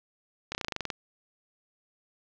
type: slowing click train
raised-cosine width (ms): 0.2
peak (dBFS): -14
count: 11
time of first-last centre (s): 0.52-0.902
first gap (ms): 29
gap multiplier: 1.06
effects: low-pass 6000 Hz 12 dB/octave + 8-bit